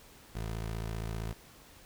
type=tone; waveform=20% pulse; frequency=55.3 Hz; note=A1; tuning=9 cents sharp; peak=-30 dBFS; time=0.35-1.33 s; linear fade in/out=5 ms; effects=pink hiss -56 dBFS RMS until 1.85 s